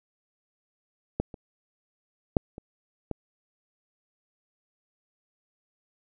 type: clicks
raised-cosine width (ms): 2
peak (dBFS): -12 / -27 / -6 / -26 / -17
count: 5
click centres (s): 1.2 / 1.342 / 2.368 / 2.581 / 3.113
effects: none